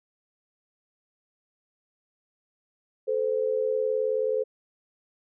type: tone pair together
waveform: sine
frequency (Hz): 436.2 / 515.4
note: A4 / C5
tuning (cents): -15 / -26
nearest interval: minor third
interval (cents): 289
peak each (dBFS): -26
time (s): 3.07-4.44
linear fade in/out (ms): 20
effects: none